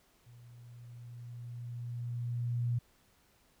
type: tone with level ramp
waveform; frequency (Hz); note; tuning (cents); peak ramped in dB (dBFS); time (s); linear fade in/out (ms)
sine; 120; B2; -49; -53 to -28; 0.26-2.79; 10
effects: pink hiss -68 dBFS RMS until 3.6 s